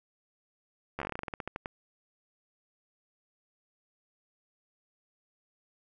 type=slowing click train; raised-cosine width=0.5 ms; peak=-20 dBFS; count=17; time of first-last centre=0.99-1.659 s; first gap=12 ms; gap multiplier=1.15; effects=none